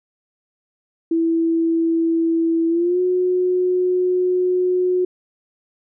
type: tone with pitch glide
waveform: sine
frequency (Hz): 329.9 to 363.9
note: E4 to F#4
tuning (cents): +1 to -29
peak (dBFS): -15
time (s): 1.11-5.05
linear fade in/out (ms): 5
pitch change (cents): +170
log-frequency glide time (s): 2.68-3
effects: none